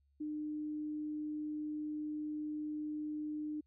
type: tone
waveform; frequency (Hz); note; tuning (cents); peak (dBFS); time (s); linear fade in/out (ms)
sine; 302.5; D#4; -49; -37; 0.2-3.61; 10
effects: added 70 Hz sine -70 dBFS peak until 3.66 s